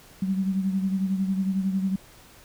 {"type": "beating tone pair", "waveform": "sine", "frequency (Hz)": [190.3, 201.3], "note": ["F#3", "G3"], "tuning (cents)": [49, 46], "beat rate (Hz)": 11, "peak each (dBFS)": [-23, -31], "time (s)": [0.22, 1.96], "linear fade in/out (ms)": 5, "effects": ["pink hiss -51 dBFS RMS until 2.44 s"]}